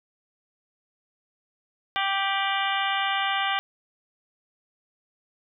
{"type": "harmonic tone with a mistuned harmonic", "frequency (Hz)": 392, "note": "G4", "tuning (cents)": 0, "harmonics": [2, 3, 4, 5, 6, 7, 8, 9], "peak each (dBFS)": [-28, -30, -31, -32, -33, -33, -34, -35], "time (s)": [1.96, 3.59], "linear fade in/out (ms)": 0, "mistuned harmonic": 7, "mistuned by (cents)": 78, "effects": []}